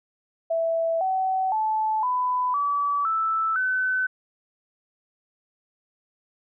sine tone with pitch steps, 659.3 / 757.3 / 870 / 999.3 / 1147.9 / 1318.6 / 1514.7 Hz, E5 / F#5 / A5 / B5 / D6 / E6 / F#6, 0 / +40 / -20 / +20 / -40 / 0 / +40 cents, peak -21 dBFS, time 0.5-4.07 s, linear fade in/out 10 ms, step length 510 ms, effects none

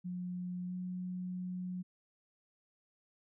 sine tone with pitch glide, 179.6 to 181.79 Hz, F3 to F#3, +49 to -30 cents, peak -37 dBFS, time 0.04-1.83 s, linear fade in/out 20 ms, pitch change +21 cents, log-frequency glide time 0.67-0.73 s, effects none

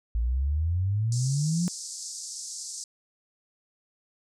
sine exponential sweep, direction up, 55 to 181.8 Hz, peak -23 dBFS, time 0.15-1.68 s, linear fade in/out 0 ms
white band-pass noise, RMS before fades -38 dBFS, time 1.12-2.84 s, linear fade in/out 2 ms, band 4800 to 8500 Hz, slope 48 dB/octave
effects none

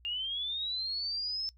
sine linear sweep, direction up, 2794 to 5290 Hz, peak -32 dBFS, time 0.05-1.49 s, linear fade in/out 0 ms, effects noise-tail reverb RT60 0.1 s tail -21 dB re dry + added 60 Hz sine -57 dBFS peak until 1.57 s

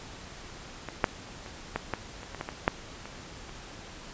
clicks, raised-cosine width 0.5 ms, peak -20 / -6 / -27 / -13 / -13 / -26 / -22 / -18 / -19 / -6 / -26 / -30 dBFS, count 12, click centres 0.887 / 1.042 / 1.462 / 1.76 / 1.937 / 2.232 / 2.347 / 2.411 / 2.489 / 2.679 / 3.056 / 3.494 s, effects pink hiss -45 dBFS RMS until 4.13 s + resampled to 16000 Hz

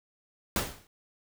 pink noise with exponential decay, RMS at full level -25 dBFS, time 0.56-0.87 s, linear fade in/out 2 ms, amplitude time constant 67 ms, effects none

